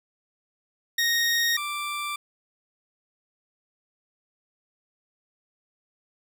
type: tone pair in turn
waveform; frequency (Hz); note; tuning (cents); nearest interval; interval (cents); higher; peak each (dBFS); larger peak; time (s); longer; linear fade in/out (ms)
20% pulse; 1864.7 / 1175.6; A#6 / D6; 0 / +1; minor sixth; 799; first; -16 / -24; first; 0.98-1.57 / 1.57-2.16; neither; 5
effects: none